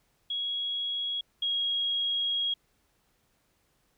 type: tone pair in turn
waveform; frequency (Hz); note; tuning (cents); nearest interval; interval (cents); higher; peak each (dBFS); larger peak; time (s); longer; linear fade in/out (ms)
sine; 3322 / 3290; G#7 / G#7; 0 / -17; unison; 17; first; -29 / -26; second; 0.3-1.21 / 1.42-2.54; second; 5
effects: pink hiss -71 dBFS RMS until 3.97 s